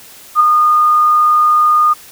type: tone with ADSR envelope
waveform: sine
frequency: 1223 Hz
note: D#6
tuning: 30 cents flat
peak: -3 dBFS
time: 0.35-1.94 s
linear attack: 52 ms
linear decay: 7 ms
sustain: -4 dB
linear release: 17 ms
effects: white hiss -38 dBFS RMS until 2.11 s